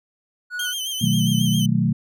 triangle tone, 1464 Hz, F#6, 19 cents flat, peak -24 dBFS, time 0.5-0.74 s, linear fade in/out 50 ms
sawtooth tone with vibrato, 3112 Hz, G7, 13 cents flat, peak -22 dBFS, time 0.59-1.66 s, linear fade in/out 5 ms, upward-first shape sine, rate 7.4 Hz, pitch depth 59 cents each way
sine chord, B dominant seventh, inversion none, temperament equal, 123.47 / 155.56 / 185 / 220 Hz, B2 / D#3 / F#3 / A3, 0 / 0 / 0 / 0 cents, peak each -22 dBFS, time 1.01-1.93 s, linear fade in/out 10 ms
effects none

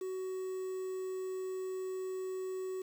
triangle tone with quantisation, 374.4 Hz, F#4, 20 cents sharp, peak -34 dBFS, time 0.01-2.82 s, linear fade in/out 5 ms, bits 9, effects none

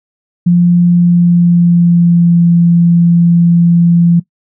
sine tone with pitch glide, 174.61 to 171.02 Hz, F3 to F3, 0 to -36 cents, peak -4 dBFS, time 0.46-4.2 s, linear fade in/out 10 ms, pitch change -36 cents, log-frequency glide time 0.85-2.44 s, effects noise-tail reverb RT60 0.1 s tail -19 dB re dry

